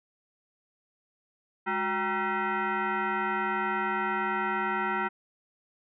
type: tone with frequency modulation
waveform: sine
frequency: 207.7 Hz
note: G#3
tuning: in tune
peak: -26 dBFS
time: 1.66-5.09 s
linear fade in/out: 20 ms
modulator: 574 Hz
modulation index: 3
effects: none